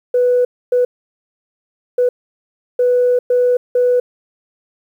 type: tone bursts at uneven times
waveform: sine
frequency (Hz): 493.9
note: B4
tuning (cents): 0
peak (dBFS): -9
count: 6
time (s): 0.14-0.45 / 0.72-0.85 / 1.98-2.09 / 2.79-3.19 / 3.3-3.57 / 3.75-4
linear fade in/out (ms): 5
effects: tanh soft clip ceiling -6 dBFS + 8-bit